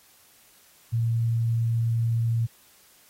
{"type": "tone", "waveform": "sine", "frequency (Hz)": 115.5, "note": "A#2", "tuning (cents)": -16, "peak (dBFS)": -21, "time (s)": [0.92, 2.47], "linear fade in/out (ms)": 20, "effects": ["white hiss -57 dBFS RMS until 3.09 s", "AAC 48 kbps"]}